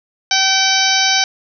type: harmonic tone with a mistuned harmonic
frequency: 770 Hz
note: G5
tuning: 31 cents flat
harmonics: 1 / 2 / 3 / 4 / 5 / 6 / 7 / 8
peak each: -20 / -20 / -20 / -20 / -20 / -20 / -20 / -20 dBFS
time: 0.31-1.24 s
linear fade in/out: 2 ms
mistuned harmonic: 8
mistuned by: -66 cents
effects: none